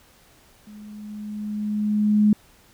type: tone with level ramp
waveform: sine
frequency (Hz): 210.2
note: G#3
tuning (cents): +21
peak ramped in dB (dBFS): -40 to -12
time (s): 0.67-2.33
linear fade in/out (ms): 2
effects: pink hiss -55 dBFS RMS until 2.73 s